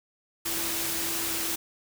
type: tone in noise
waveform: sine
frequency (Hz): 332.4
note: E4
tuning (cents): +15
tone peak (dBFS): -39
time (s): 0.45-1.56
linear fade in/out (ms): 10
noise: white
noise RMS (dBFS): -30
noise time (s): 0.45-1.56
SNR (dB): -12
effects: none